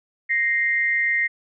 sine tone pair together, 1866.3 / 2093 Hz, A#6 / C7, +2 / 0 cents, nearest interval major second, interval 198 cents, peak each -21 dBFS, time 0.29-1.28 s, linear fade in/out 20 ms, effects none

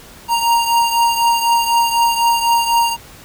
square beating tone pair, 932.3 / 936.3 Hz, A#5 / A#5, 0 / +7 cents, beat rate 4 Hz, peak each -14 / -20 dBFS, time 0.28-2.97 s, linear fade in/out 50 ms, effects pink hiss -40 dBFS RMS until 3.24 s

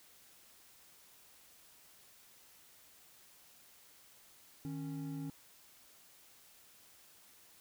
triangle tone pair together, 154.9 / 276 Hz, D#3 / C#4, -7 / -7 cents, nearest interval minor seventh, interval 1000 cents, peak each -40 / -40 dBFS, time 4.65-5.3 s, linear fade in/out 0 ms, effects white hiss -62 dBFS RMS until 7.6 s

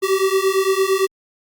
square beating tone pair, 380.1 / 388.9 Hz, F#4 / G4, +47 / -14 cents, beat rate 8.8 Hz, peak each -19 dBFS, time 0.02-1.07 s, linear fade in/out 20 ms, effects Opus 48 kbps

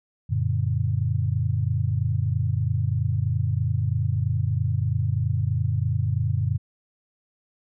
sine chord, Gb augmented, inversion none, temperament just, 92.5 / 115.62 / 144.53 Hz, Gb2 / Bb2 / D3, 0 / -14 / -27 cents, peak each -25 / -24 / -27 dBFS, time 0.29-6.58 s, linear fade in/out 20 ms, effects none

